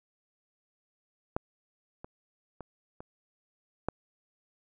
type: clicks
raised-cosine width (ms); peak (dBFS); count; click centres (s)
1; -15 / -28 / -27 / -29 / -15; 5; 1.365 / 2.045 / 2.607 / 3.005 / 3.886
effects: none